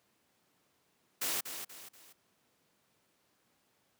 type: noise with echo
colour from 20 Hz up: white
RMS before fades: -34 dBFS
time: 1.21-1.41 s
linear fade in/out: 10 ms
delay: 240 ms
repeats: 3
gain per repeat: -8 dB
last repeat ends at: 2.13 s
effects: pink hiss -73 dBFS RMS until 3.99 s + high-pass 150 Hz 12 dB/octave